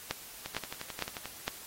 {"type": "two click trains", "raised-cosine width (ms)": 0.2, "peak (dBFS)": [-20, -14], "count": [10, 4], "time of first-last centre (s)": [[0.46, 1.256], [0.11, 1.48]], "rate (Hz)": [11.3, 2.19], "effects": ["white hiss -48 dBFS RMS until 1.66 s", "AAC 48 kbps"]}